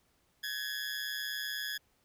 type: tone with amplitude modulation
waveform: 20% pulse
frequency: 1684 Hz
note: G#6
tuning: 24 cents sharp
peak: -27 dBFS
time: 0.43-1.78 s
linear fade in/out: 10 ms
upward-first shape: sine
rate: 140 Hz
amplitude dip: 75%
effects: pink hiss -72 dBFS RMS until 2.04 s